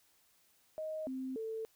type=tone with pitch steps; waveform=sine; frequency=626 / 261.2 / 444.5 Hz; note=D#5 / C4 / A4; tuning=+10 / -3 / +18 cents; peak=-37 dBFS; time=0.78-1.65 s; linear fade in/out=0 ms; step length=290 ms; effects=white hiss -70 dBFS RMS until 1.75 s